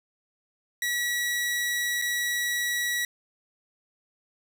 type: tone with dropouts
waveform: sawtooth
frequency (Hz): 1932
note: B6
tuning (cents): -39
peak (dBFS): -22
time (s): 0.82-3.05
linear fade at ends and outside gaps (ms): 2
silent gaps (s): 2.016-2.021
effects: none